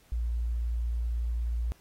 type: tone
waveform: sine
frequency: 58.27 Hz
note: A#1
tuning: in tune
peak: -27 dBFS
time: 0.12-1.72 s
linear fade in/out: 0 ms
effects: pink hiss -62 dBFS RMS until 1.8 s + AAC 48 kbps